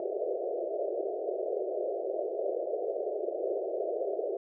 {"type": "band-pass noise", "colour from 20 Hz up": "pink", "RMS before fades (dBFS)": -33, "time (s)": [0, 4.37], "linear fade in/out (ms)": 2, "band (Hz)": [360, 680], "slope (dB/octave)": 96, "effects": []}